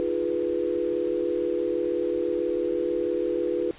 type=chord; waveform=sine; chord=F half-diminished seventh; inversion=third; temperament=equal; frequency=311.1 / 349.2 / 415.3 / 493.9 Hz; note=Eb4 / F4 / Ab4 / Cb5; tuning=0 / 0 / 0 / 0 cents; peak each=-33 / -27 / -30 / -28 dBFS; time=0-3.71 s; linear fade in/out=0 ms; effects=pink hiss -48 dBFS RMS until 3.78 s + resampled to 8000 Hz